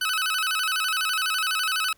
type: tone with vibrato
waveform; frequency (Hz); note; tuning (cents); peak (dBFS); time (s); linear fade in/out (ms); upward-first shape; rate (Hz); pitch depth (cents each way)
20% pulse; 1390; F6; -9; -18; 0.01-1.93; 5; square; 12; 130
effects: pink hiss -61 dBFS RMS until 1.97 s